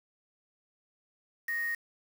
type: tone with quantisation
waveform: sine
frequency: 1864.7 Hz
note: A#6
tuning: in tune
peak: -30 dBFS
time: 1.48-1.75 s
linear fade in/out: 5 ms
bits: 7
effects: none